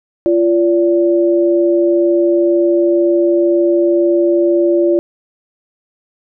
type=tone pair together; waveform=sine; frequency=344.3 / 577.7 Hz; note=F4 / D5; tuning=-25 / -29 cents; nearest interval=major sixth; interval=896 cents; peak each=-10 / -15 dBFS; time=0.26-4.99 s; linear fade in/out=0 ms; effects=none